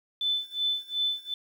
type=tone with tremolo; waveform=sine; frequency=3514 Hz; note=A7; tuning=3 cents flat; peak=-23 dBFS; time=0.21-1.34 s; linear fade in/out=2 ms; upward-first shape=sine; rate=2.7 Hz; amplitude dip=95%; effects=9-bit